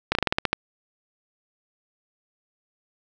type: slowing click train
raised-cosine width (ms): 0.3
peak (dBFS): -4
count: 9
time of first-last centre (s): 0.12-0.53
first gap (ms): 31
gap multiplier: 1.14
effects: none